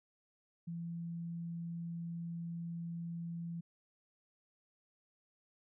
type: tone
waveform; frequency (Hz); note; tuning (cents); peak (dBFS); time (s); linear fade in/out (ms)
sine; 168.9; E3; +42; -39; 0.67-3.61; 10
effects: none